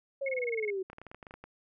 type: linear sweep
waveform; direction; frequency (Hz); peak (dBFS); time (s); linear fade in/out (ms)
sine; down; 556 to 370; -31; 0.21-0.83; 10
type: tone bursts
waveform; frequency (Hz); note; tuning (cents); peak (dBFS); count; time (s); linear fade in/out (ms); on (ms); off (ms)
sine; 2175; C#7; -33; -32; 9; 0.26-0.704; 5; 28; 24
type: clicks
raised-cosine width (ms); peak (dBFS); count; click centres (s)
0.5; -31; 12; 0.9 / 0.931 / 0.984 / 1.016 / 1.067 / 1.115 / 1.146 / 1.228 / 1.268 / 1.309 / 1.34 / 1.44
effects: none